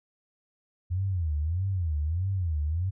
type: tone with vibrato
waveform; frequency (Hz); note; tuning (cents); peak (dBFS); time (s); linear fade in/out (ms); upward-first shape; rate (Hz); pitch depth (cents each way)
sine; 85; F2; -46; -25; 0.9-2.91; 20; sine; 1.6; 240
effects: none